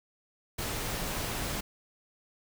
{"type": "noise", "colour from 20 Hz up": "pink", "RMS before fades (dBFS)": -34, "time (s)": [0.58, 1.61], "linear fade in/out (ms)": 10, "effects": []}